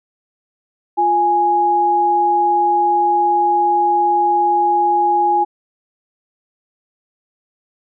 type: tone pair together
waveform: sine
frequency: 349.6 / 830.6 Hz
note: F4 / G#5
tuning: +2 / 0 cents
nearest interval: octave + minor third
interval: 1498 cents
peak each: -21 / -12 dBFS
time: 0.97-5.45 s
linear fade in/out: 20 ms
effects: none